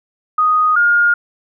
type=tone pair in turn; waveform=sine; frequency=1244.5 / 1420.2 Hz; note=D#6 / F6; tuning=0 / +29 cents; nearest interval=major second; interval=229 cents; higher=second; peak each=-10 / -9 dBFS; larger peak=second; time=0.38-0.76 / 0.76-1.14 s; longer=neither; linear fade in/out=5 ms; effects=none